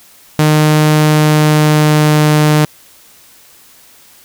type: tone with pitch glide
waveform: sawtooth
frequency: 153 to 151.59 Hz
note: D#3 to D#3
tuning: -29 to -45 cents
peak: -3 dBFS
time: 0.39-2.65 s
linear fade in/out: 0 ms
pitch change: -16 cents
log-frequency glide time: 0.92-2.25 s
effects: white hiss -43 dBFS RMS until 4.24 s